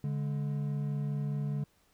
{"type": "tone pair together", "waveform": "triangle", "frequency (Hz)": [144.3, 209.1], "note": ["D3", "G#3"], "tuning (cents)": [-30, 12], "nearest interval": "tritone", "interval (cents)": 642, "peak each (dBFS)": [-29, -37], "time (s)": [0.04, 1.64], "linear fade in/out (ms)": 2, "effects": ["pink hiss -69 dBFS RMS until 1.93 s"]}